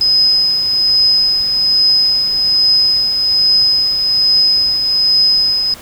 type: tone with tremolo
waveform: sine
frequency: 5050 Hz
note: D#8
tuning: 25 cents sharp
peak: -7 dBFS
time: 0.01-5.74 s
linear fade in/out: 2 ms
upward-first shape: triangle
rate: 1.2 Hz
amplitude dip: 50%
effects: pink hiss -35 dBFS RMS until 5.81 s